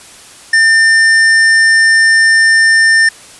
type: tone with tanh clipping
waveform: sine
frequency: 1800 Hz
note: A6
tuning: 39 cents sharp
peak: -7 dBFS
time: 0.53-3.09 s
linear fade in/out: 5 ms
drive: 17 dB
effects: white hiss -36 dBFS RMS until 3.39 s + resampled to 24000 Hz